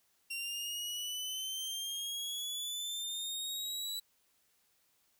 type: exponential sweep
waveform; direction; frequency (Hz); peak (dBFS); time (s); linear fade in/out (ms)
sawtooth; up; 2747 to 3951; -34; 0.3-4; 10
effects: white hiss -73 dBFS RMS until 5.19 s